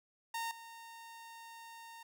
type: tone with level steps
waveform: sawtooth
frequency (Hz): 919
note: A#5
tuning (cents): -25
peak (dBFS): -33 / -46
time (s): 0.34-2.03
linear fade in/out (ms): 5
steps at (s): 0.51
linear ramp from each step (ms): 2
effects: none